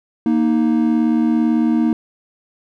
triangle tone pair together, 234 / 311.9 Hz, A#3 / D#4, +7 / +4 cents, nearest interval perfect fourth, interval 497 cents, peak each -13 / -15 dBFS, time 0.26-1.93 s, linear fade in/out 2 ms, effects none

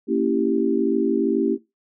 sine chord, A# diminished seventh, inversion none, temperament equal with one note detuned, 230.3 / 277.2 / 329.6 / 392 Hz, A#3 / C#4 / E4 / G4, -21 / 0 / 0 / 0 cents, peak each -23 dBFS, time 0.07-1.58 s, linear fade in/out 50 ms, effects noise-tail reverb RT60 0.2 s tail -17 dB re dry

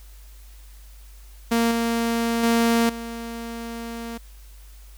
sawtooth tone with level steps, 231.7 Hz, A#3, 10 cents flat, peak -14 / -17 / -13 / -27 dBFS, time 1.51-4.18 s, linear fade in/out 10 ms, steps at 1.71 / 2.43 / 2.89 s, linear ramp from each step 5 ms, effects added 50 Hz sine -42 dBFS peak until 4.97 s + white hiss -54 dBFS RMS until 4.97 s

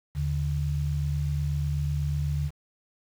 sine tone pair together, 76.71 / 144.8 Hz, D#2 / D3, -24 / -24 cents, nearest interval major seventh, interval 1100 cents, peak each -28 / -27 dBFS, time 0.14-2.51 s, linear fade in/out 50 ms, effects 8-bit

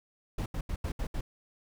brown noise bursts at uneven times, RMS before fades -33 dBFS, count 6, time 0.38-0.46 / 0.54-0.61 / 0.69-0.76 / 0.84-0.92 / 0.99-1.07 / 1.14-1.21 s, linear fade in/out 5 ms, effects none

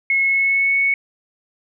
sine tone with pitch glide, 2178 to 2215 Hz, C#7 to C#7, -31 to -2 cents, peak -14 dBFS, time 0.1-0.94 s, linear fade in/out 2 ms, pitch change +29 cents, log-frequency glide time 0.2-0.76 s, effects none

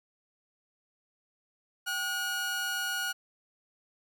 sawtooth tone pair together, 777 / 1445.8 Hz, G5 / F#6, -16 / -40 cents, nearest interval major seventh, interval 1076 cents, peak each -38 / -27 dBFS, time 1.86-3.13 s, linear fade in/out 20 ms, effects none

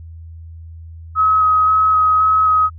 sine tone with vibrato, 1272 Hz, D#6, 38 cents sharp, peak -10 dBFS, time 1.15-2.7 s, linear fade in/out 50 ms, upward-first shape square, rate 1.9 Hz, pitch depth 10 cents each way, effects added 82 Hz sine -32 dBFS peak until 2.78 s

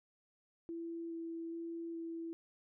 sine tone with vibrato, 332.7 Hz, E4, 16 cents sharp, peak -40 dBFS, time 0.69-2.33 s, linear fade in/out 0 ms, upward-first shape square, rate 1.2 Hz, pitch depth 8 cents each way, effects none

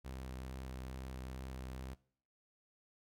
sawtooth tone with vibrato, 64.7 Hz, C2, 19 cents flat, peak -40 dBFS, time 0.04-1.95 s, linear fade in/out 20 ms, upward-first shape sine, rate 2.3 Hz, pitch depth 17 cents each way, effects noise-tail reverb RT60 0.6 s tail -22 dB re dry

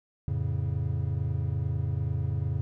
triangle chord, F augmented, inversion none, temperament equal with one note detuned, 87.31 / 109.68 / 138.59 Hz, F2 / A2 / C#3, 0 / -5 / 0 cents, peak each -29 dBFS, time 0.28-2.61 s, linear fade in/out 0 ms, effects none

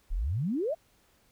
sine exponential sweep, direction up, 32.22 to 698.5 Hz, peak -27 dBFS, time 0.1-0.75 s, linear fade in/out 20 ms, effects pink hiss -66 dBFS RMS until 1.31 s

